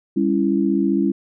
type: chord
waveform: sine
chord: C# diminished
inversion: second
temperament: just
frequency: 199.57 / 277.2 / 332.6 Hz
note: G3 / C#4 / E4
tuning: +31 / 0 / +16 cents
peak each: -20 dBFS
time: 0.16-1.12 s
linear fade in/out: 10 ms
effects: none